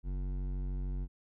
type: tone with hard clipping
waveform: triangle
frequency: 46.62 Hz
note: F#1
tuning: 14 cents sharp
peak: -35 dBFS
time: 0.03-1.08 s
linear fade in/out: 50 ms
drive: 16 dB
effects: none